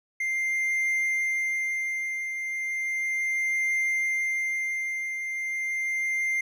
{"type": "tone with tremolo", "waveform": "triangle", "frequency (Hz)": 2098, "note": "C7", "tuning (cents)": 4, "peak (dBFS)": -21, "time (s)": [0.2, 6.41], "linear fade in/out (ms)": 5, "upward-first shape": "triangle", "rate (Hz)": 0.35, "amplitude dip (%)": 55, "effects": []}